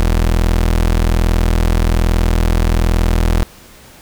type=tone; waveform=30% pulse; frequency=41.2 Hz; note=E1; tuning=in tune; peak=-8 dBFS; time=0-3.43 s; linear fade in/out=0 ms; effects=pink hiss -41 dBFS RMS until 4.01 s